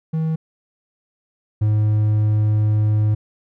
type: tone pair in turn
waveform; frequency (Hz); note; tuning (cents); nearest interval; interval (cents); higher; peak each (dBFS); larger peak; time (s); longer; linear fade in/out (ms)
triangle; 159.6 / 106.54; D#3 / G#2; +44 / +45; perfect fifth; 699; first; -16 / -12; second; 0.13-0.36 / 1.61-3.15; second; 10
effects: none